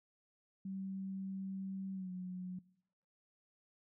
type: tone with pitch glide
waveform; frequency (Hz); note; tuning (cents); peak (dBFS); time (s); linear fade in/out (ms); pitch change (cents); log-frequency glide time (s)
sine; 192.2 to 182.57; G3 to F#3; -34 to -23; -40; 0.65-2.59; 5; -89; 1.93-2.11
effects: noise-tail reverb RT60 0.8 s tail -22 dB re dry